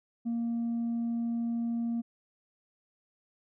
triangle tone with tanh clipping, 233.3 Hz, A#3, 2 cents sharp, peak -29 dBFS, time 0.25-2.02 s, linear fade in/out 20 ms, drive 6 dB, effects none

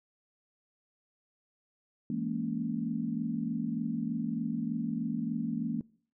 sine chord, A# half-diminished seventh, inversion second, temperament just, 167.82 / 209.8 / 233.1 / 279.7 Hz, E3 / G#3 / A#3 / C#4, +31 / +18 / 0 / +16 cents, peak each -38 / -36 / -33 / -38 dBFS, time 2.1-5.81 s, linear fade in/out 2 ms, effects noise-tail reverb RT60 0.5 s tail -22 dB re dry

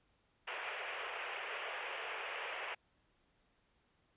white band-pass noise, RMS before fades -43 dBFS, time 0.47-2.75 s, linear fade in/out 10 ms, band 410 to 2900 Hz, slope 48 dB/octave, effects pink hiss -75 dBFS RMS until 4.16 s + resampled to 8000 Hz

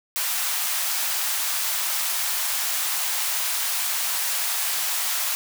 white high-pass noise, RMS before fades -25 dBFS, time 0.16-5.35 s, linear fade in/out 0 ms, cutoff 710 Hz, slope 24 dB/octave, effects none

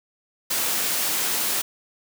white high-pass noise, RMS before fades -24 dBFS, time 0.5-1.62 s, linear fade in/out 10 ms, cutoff 170 Hz, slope 12 dB/octave, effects none

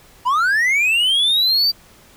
triangle linear sweep, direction up, 938 to 4699 Hz, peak -12 dBFS, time 0.25-1.72 s, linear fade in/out 20 ms, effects pink hiss -48 dBFS RMS until 2.16 s

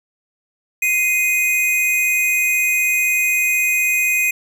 square tone pair together, 2090 / 2489 Hz, C7 / D#7, -2 / 0 cents, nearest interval minor third, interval 302 cents, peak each -24 / -16 dBFS, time 0.82-4.31 s, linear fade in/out 5 ms, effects none

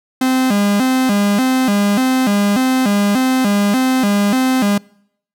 45% pulse tone with vibrato, 229.3 Hz, A#3, 28 cents flat, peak -12 dBFS, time 0.21-4.78 s, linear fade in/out 5 ms, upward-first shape square, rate 1.7 Hz, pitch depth 210 cents each way, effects noise-tail reverb RT60 0.7 s tail -25 dB re dry

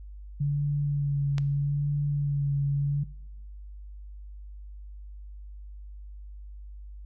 sine tone with vibrato, 142.8 Hz, D3, 48 cents flat, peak -23 dBFS, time 0.4-3.04 s, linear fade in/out 10 ms, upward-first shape sine, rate 0.79 Hz, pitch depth 24 cents each way
click, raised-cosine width 0.2 ms, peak -18 dBFS, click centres 1.382 s
effects noise-tail reverb RT60 0.8 s tail -20 dB re dry + added 50 Hz sine -40 dBFS peak until 7.05 s

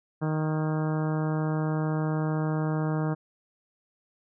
harmonic tone with a mistuned harmonic, 155.56 Hz, D#3, in tune, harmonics 1 / 2 / 3 / 4 / 5 / 6 / 7 / 8 / 9 / 10, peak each -26 / -32 / -36 / -38 / -40 / -42 / -43 / -44 / -45 / -46 dBFS, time 0.21-3.15 s, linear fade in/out 20 ms, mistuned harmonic 10, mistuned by +54 cents, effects none

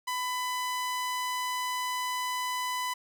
sawtooth tone, 1000 Hz, B5, 21 cents sharp, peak -26 dBFS, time 0.07-2.94 s, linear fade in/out 10 ms, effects none

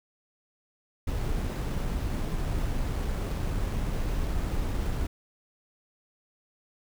brown noise with sample-and-hold, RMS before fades -29 dBFS, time 1.07-5.07 s, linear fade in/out 5 ms, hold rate 8820 Hz, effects none

